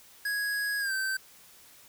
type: tone with pitch glide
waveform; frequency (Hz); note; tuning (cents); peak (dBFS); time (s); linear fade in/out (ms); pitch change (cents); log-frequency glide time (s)
square; 1661.2 to 1550; G#6 to G6; 0 to -20; -29; 0.25-1.17; 5; -120; 0.79-0.93
effects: white hiss -55 dBFS RMS until 1.88 s